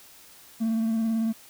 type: tone with vibrato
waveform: triangle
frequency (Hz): 224.4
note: A3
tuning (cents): +34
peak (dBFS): -20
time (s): 0.6-1.33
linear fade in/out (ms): 20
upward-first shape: triangle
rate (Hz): 18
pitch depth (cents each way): 33
effects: tanh soft clip ceiling -16 dBFS + white hiss -51 dBFS RMS until 1.49 s